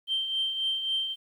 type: tone with tremolo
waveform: sine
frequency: 3136 Hz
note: G7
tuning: in tune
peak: -23 dBFS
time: 0.07-1.16 s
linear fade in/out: 50 ms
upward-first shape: triangle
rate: 3.7 Hz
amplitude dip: 60%
effects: tanh soft clip ceiling -20 dBFS + 10-bit